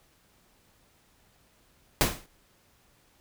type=noise with exponential decay; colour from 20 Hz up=pink; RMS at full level=-19 dBFS; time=2.01-2.26 s; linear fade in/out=0 ms; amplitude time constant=54 ms; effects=pink hiss -64 dBFS RMS until 3.2 s